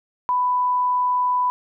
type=tone; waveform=sine; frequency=994 Hz; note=B5; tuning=11 cents sharp; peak=-17 dBFS; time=0.29-1.5 s; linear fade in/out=0 ms; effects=none